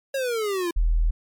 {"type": "exponential sweep", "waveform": "square", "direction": "down", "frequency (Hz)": [554.4, 335.1], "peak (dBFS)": -24, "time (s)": [0.14, 0.71], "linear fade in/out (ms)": 5}
{"type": "tone", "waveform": "sine", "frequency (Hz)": 40.29, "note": "E1", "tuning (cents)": -39, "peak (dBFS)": -17, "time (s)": [0.76, 1.11], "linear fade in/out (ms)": 10}
{"effects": ["MP3 96 kbps"]}